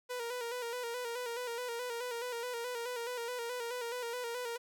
sawtooth tone with vibrato, 481.4 Hz, B4, 44 cents flat, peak -33 dBFS, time 0.09-4.58 s, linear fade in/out 20 ms, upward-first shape square, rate 4.7 Hz, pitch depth 53 cents each way, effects none

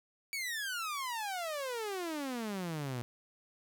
sawtooth exponential sweep, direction down, 2300 to 116.54 Hz, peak -32 dBFS, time 0.33-3.02 s, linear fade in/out 0 ms, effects none

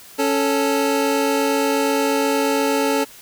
25% pulse tone pair together, 277.2 / 440 Hz, C#4 / A4, 0 / 0 cents, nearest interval minor sixth, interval 800 cents, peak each -16 dBFS, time 0.18-3.05 s, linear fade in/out 20 ms, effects white hiss -43 dBFS RMS until 3.21 s

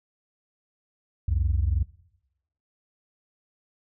sine tone pair together, 64.91 / 87.31 Hz, C2 / F2, -13 / 0 cents, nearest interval perfect fourth, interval 513 cents, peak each -23 dBFS, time 1.28-1.83 s, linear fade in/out 5 ms, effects noise-tail reverb RT60 0.8 s tail -18 dB re dry + tanh soft clip ceiling -15 dBFS

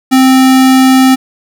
square tone, 261.6 Hz, C4, in tune, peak -4 dBFS, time 0.11-1.16 s, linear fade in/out 20 ms, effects none

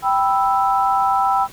sine chord, E minor, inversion first, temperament equal, 784 / 987.8 / 1318.5 Hz, G5 / B5 / E6, 0 / 0 / 0 cents, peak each -17 / -20 / -20 dBFS, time 0.02-1.48 s, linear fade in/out 50 ms, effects pink hiss -42 dBFS RMS until 1.52 s

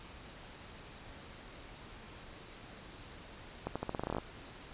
accelerating click train, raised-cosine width 1 ms, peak -21 dBFS, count 13, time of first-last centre 3.67-4.184 s, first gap 86 ms, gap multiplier 0.86, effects pink hiss -51 dBFS RMS until 4.73 s + resampled to 8000 Hz

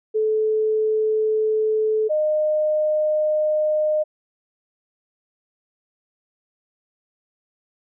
sine tone pair in turn, 434 / 612.3 Hz, A4 / D#5, -24 / -28 cents, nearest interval tritone, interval 596 cents, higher second, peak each -17 dBFS, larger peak neither, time 0.14-2.09 / 2.09-4.04 s, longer neither, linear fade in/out 20 ms, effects none

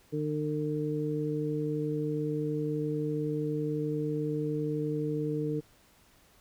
harmonic tone, 151 Hz, D3, 48 cents sharp, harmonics 1 / 2 / 3, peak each -33 / -33 / -33 dBFS, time 0.12-5.61 s, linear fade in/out 20 ms, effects pink hiss -62 dBFS RMS until 6.4 s

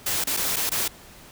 white noise with dropouts, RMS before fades -25 dBFS, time 0.06-0.88 s, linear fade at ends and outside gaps 5 ms, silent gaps 0.241-0.27 / 0.367-0.371 / 0.561-0.565 / 0.695-0.716 s, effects pink hiss -47 dBFS RMS until 1.31 s

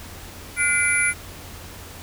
sine tone cluster, 1436 / 2045 / 2337 / 10000 Hz, F6 / C7 / D7 / D#9, +48 / -40 / -9 / +8 cents, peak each -23 dBFS, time 0.56-1.14 s, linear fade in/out 50 ms, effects added 87 Hz sine -43 dBFS peak until 2.02 s + pink hiss -40 dBFS RMS until 2.02 s

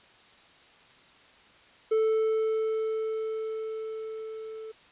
triangle tone with level ramp, 440 Hz, A4, in tune, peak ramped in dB -19 to -36 dBFS, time 1.91-4.72 s, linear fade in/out 10 ms, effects white hiss -56 dBFS RMS until 4.91 s + resampled to 8000 Hz

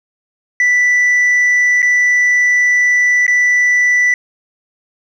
sine tone with dropouts, 1974 Hz, B6, 1 cent flat, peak -6 dBFS, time 0.6-4.14 s, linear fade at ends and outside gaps 2 ms, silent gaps 1.82-1.827 / 3.266-3.279 s, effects tanh soft clip ceiling -8 dBFS + 8-bit

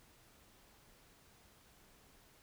silence, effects pink hiss -65 dBFS RMS until 2.42 s

